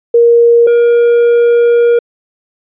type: tone pair in turn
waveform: sine / triangle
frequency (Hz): 470 / 473.3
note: A#4 / A#4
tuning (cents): +14 / +26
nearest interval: unison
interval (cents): 12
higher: second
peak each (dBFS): -3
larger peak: neither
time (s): 0.14-0.67 / 0.67-1.99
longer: second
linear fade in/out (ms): 5
effects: resampled to 8000 Hz